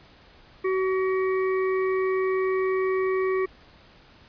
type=harmonic tone; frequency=377.4 Hz; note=F#4; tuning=34 cents sharp; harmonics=1 / 3 / 5 / 6; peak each=-22 / -32 / -36 / -38 dBFS; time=0.64-3.46 s; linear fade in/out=10 ms; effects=pink hiss -53 dBFS RMS until 4.28 s + resampled to 11025 Hz